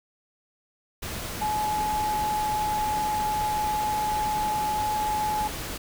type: tone in noise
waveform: sine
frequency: 849 Hz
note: G#5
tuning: 38 cents sharp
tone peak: -24 dBFS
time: 1.41-5.48 s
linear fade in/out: 10 ms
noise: pink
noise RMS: -34 dBFS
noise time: 1.02-5.78 s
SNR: +7 dB
effects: none

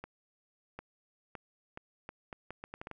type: accelerating click train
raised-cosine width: 0.5 ms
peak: -27 dBFS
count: 12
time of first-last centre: 0.04-2.913 s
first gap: 750 ms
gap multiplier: 0.75
effects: none

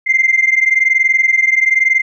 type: tone pair together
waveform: sine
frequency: 2082 / 2103 Hz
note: C7 / C7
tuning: -9 / +8 cents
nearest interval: unison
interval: 17 cents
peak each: -11 / -12 dBFS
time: 0.06-2.02 s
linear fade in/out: 20 ms
effects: tanh soft clip ceiling -3 dBFS

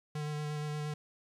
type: tone with vibrato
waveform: square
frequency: 149.9 Hz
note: D3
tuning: 36 cents sharp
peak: -35 dBFS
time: 0.15-0.94 s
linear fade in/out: 5 ms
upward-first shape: square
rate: 8.5 Hz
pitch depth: 12 cents each way
effects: low-pass 9000 Hz 12 dB/octave + 11-bit

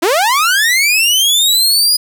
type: linear sweep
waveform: sawtooth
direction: up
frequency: 301.4 to 4972 Hz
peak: -6 dBFS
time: 0.02-1.97 s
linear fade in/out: 10 ms
effects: none

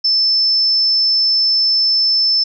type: tone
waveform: sine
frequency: 5280 Hz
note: E8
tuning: 2 cents sharp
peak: -11 dBFS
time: 0.04-2.44 s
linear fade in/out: 10 ms
effects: none

